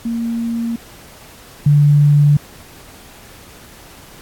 sine tone pair in turn, 231.7 / 145.96 Hz, A#3 / D3, -10 / -10 cents, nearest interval minor sixth, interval 800 cents, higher first, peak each -17 / -7 dBFS, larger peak second, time 0.05-0.76 / 1.66-2.37 s, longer neither, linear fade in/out 5 ms, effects pink hiss -41 dBFS RMS until 4.21 s + AAC 64 kbps

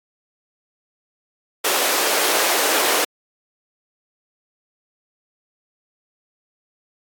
pink high-pass noise, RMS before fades -19 dBFS, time 1.64-3.05 s, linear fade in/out 10 ms, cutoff 370 Hz, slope 24 dB/octave, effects AAC 64 kbps

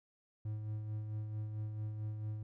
triangle tone with tremolo, 107.2 Hz, A2, 45 cents flat, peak -34 dBFS, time 0.45-2.43 s, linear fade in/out 5 ms, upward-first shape sine, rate 4.5 Hz, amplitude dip 40%, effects none

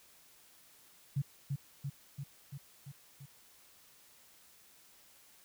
sine tone with echo, 139.3 Hz, C#3, 9 cents sharp, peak -29 dBFS, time 1.16-1.22 s, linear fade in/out 10 ms, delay 340 ms, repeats 6, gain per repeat -3 dB, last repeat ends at 3.26 s, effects white hiss -62 dBFS RMS until 5.44 s

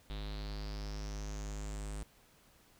square tone with low-pass filter sweep, 51.5 Hz, G#1, 14 cents flat, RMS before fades -41 dBFS, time 0.1-2.03 s, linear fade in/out 0 ms, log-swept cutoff 3700 to 8700 Hz, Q 5.9, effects pink hiss -65 dBFS RMS until 2.79 s

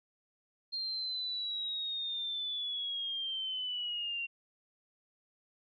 sine linear sweep, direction down, 4212 to 2747 Hz, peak -34 dBFS, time 0.72-4.27 s, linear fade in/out 20 ms, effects none

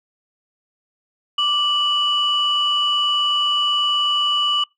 sine tone pair together, 1174.7 / 2956 Hz, D6 / F#7, 0 / -2 cents, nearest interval octave + major third, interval 1598 cents, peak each -21 / -16 dBFS, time 1.38-4.64 s, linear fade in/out 5 ms, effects noise-tail reverb RT60 0.2 s tail -26 dB re dry + tanh soft clip ceiling -10 dBFS

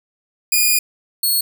5% pulse tone pair in turn, 2446 / 4343 Hz, D#7 / C#8, -30 / -36 cents, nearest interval minor seventh, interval 994 cents, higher second, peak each -3 / -8 dBFS, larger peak first, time 0.52-0.79 / 1.23-1.41 s, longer first, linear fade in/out 5 ms, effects none

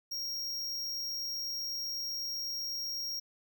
square tone, 5588 Hz, F8, in tune, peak -35 dBFS, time 0.11-3.2 s, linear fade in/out 10 ms, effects none

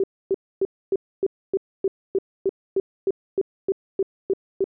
sine tone bursts, 387.1 Hz, G4, 22 cents flat, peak -17 dBFS, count 16, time 0-4.642 s, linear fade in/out 2 ms, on 37 ms, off 270 ms, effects none

